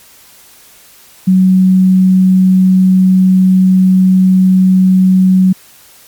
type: tone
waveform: sine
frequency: 186.7 Hz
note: F#3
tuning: 16 cents sharp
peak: -4 dBFS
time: 1.27-5.53 s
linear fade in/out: 10 ms
effects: white hiss -41 dBFS RMS until 6.07 s + MP3 96 kbps